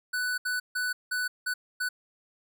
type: tone bursts at uneven times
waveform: square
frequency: 1491 Hz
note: F#6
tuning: 13 cents sharp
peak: -28 dBFS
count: 6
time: 0.13-0.38 / 0.45-0.6 / 0.75-0.93 / 1.11-1.28 / 1.46-1.54 / 1.8-1.89 s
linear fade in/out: 10 ms
effects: none